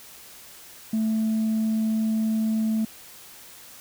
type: tone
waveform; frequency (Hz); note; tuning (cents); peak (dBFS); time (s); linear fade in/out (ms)
sine; 220; A3; 0; -19; 0.93-2.85; 5
effects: tanh soft clip ceiling -19 dBFS + white hiss -46 dBFS RMS until 3.8 s